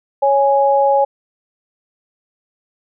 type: tone pair together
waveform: sine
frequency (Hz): 554.4 / 830.6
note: C#5 / G#5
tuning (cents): 0 / 0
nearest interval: perfect fifth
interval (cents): 700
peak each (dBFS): -13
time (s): 0.22-1.05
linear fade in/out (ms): 10
effects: none